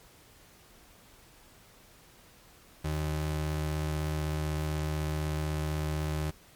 square ring-modulated tone, 115.8 Hz, A#2, 11 cents flat, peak -27 dBFS, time 2.84-6.31 s, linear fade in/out 10 ms, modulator 38 Hz, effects pink hiss -57 dBFS RMS until 6.55 s + MP3 96 kbps

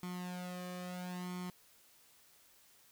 sawtooth tone with flanger, 180.1 Hz, F#3, 46 cents flat, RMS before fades -43 dBFS, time 0.03-1.5 s, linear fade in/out 2 ms, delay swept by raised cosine 0.91 to 1.71 ms, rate 0.75 Hz, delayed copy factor +0.75, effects white hiss -65 dBFS RMS until 2.91 s

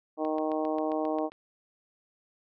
harmonic tone, 155.56 Hz, D#3, in tune, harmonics 2 / 3 / 4 / 5 / 6 / 7, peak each -31 / -34 / -32 / -35 / -41 / -41 dBFS, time 0.17-1.3 s, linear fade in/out 50 ms
click train, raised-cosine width 0.3 ms, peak -30 dBFS, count 9, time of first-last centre 0.25-1.32 s, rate 7.48 Hz
effects none

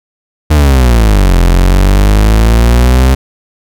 40% pulse exponential two-way sweep, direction down then up, 78 to 42.82 to 66.1 Hz, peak -3 dBFS, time 0.5-3.15 s, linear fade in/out 10 ms, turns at 1.4 s, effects none

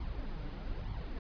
brown noise with flanger, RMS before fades -39 dBFS, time 0-1.19 s, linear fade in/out 5 ms, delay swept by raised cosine 0.91 to 6.71 ms, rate 1.1 Hz, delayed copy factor +0.65, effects resampled to 11025 Hz

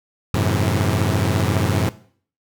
sawtooth chord, F# half-diminished seventh, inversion none, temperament equal with one note detuned, 92.5 / 107.18 / 130.81 / 164.81 Hz, F#2 / A2 / C3 / E3, 0 / -45 / 0 / 0 cents, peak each -17 / -17 / -20 / -22 dBFS, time 0.34-1.89 s, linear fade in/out 0 ms, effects noise-tail reverb RT60 0.5 s tail -17 dB re dry

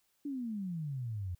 sine exponential sweep, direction down, 295.1 to 86 Hz, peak -35 dBFS, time 0.25-1.35 s, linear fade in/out 5 ms, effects white hiss -75 dBFS RMS until 1.39 s

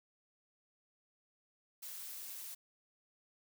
blue noise with amplitude modulation, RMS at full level -45 dBFS, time 1.82-2.55 s, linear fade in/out 10 ms, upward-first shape sine, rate 194 Hz, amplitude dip 35%, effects none

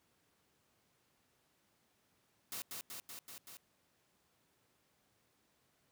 white noise with echo, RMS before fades -43 dBFS, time 2.52-2.62 s, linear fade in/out 0 ms, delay 190 ms, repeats 5, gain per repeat -2 dB, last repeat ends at 3.57 s, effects pink hiss -75 dBFS RMS until 5.91 s + high-pass 100 Hz 12 dB/octave

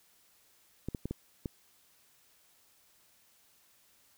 clicks, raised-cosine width 3 ms, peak -22 dBFS, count 5, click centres 0.886 / 0.948 / 1.056 / 1.11 / 1.458 s, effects white hiss -66 dBFS RMS until 4.17 s

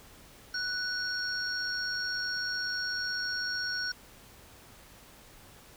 sine tone cluster, 1484 / 4372 / 5550 Hz, F#6 / C#8 / F8, +5 / -25 / -12 cents, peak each -33 / -39 / -35 dBFS, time 0.54-3.92 s, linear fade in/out 5 ms, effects pink hiss -54 dBFS RMS until 5.76 s

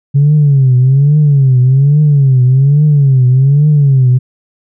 sine tone with vibrato, 137.9 Hz, C#3, 9 cents flat, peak -3 dBFS, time 0.14-4.19 s, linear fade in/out 20 ms, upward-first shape triangle, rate 1.2 Hz, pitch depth 180 cents each way, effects tanh soft clip ceiling -1 dBFS

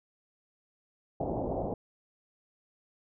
white low-pass noise, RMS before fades -33 dBFS, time 1.2-1.74 s, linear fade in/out 5 ms, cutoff 780 Hz, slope 48 dB/octave, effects none

